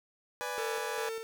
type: chord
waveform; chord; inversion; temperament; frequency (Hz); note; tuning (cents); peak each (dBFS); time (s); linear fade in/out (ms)
20% pulse; G# diminished; first; equal; 493.9 / 587.3 / 830.6; B4 / D5 / G#5; 0 / 0 / 0; -33 / -36 / -34; 0.41-1.09; 0
type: tone with tremolo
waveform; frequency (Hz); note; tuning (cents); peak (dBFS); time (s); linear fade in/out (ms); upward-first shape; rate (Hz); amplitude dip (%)
45% pulse; 450; A4; +39; -35; 0.58-1.23; 0; square; 2.5; 40
effects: none